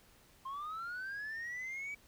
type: linear sweep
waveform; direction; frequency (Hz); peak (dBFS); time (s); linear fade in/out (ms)
sine; up; 1048 to 2300; -37; 0.45-1.95; 10
effects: tanh soft clip ceiling -38 dBFS + pink hiss -64 dBFS RMS until 2.07 s